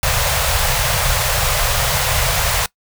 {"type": "band-stop noise", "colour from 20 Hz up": "pink", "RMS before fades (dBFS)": -17, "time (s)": [0.03, 2.66], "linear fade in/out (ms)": 2, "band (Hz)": [150, 490], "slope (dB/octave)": 48, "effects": ["noise-tail reverb RT60 0.1 s tail -22 dB re dry"]}